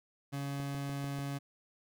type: tone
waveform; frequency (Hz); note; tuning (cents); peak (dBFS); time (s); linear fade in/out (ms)
30% pulse; 140.1; C#3; +19; -33; 0.32-1.39; 20
type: click train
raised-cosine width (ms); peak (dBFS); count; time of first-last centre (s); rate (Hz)
2; -33; 5; 0.6-1.19; 6.78
effects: none